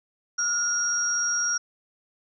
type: tone pair together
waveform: sine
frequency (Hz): 1411 / 5644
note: F6 / F8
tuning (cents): +17 / +17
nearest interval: 2 octaves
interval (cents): 2400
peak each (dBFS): -27 / -24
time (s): 0.38-1.58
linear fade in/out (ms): 10
effects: none